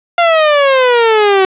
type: exponential sweep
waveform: sawtooth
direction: down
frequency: 698.5 to 375.5 Hz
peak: -3 dBFS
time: 0.18-1.45 s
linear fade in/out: 2 ms
effects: resampled to 8000 Hz + 7-bit